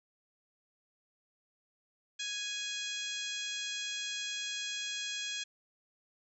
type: harmonic tone with a mistuned harmonic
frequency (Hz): 830.6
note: G#5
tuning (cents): 0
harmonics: 2 / 3 / 4 / 5 / 6 / 7 / 8 / 9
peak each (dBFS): -45 / -43 / -39 / -46 / -49 / -49 / -45 / -48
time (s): 2.19-5.44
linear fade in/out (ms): 10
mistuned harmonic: 8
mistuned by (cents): -32
effects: none